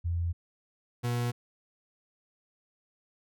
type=tone pair in turn; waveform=sine / 40% pulse; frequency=85.4 / 120.54 Hz; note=F2 / B2; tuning=-38 / -42 cents; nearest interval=tritone; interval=596 cents; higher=second; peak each=-27 dBFS; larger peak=neither; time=0.04-0.33 / 1.03-1.32 s; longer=neither; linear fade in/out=20 ms; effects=none